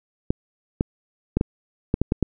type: clicks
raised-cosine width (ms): 3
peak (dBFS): -6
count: 8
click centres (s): 0.305 / 0.809 / 1.37 / 1.411 / 1.941 / 2.016 / 2.121 / 2.227
effects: none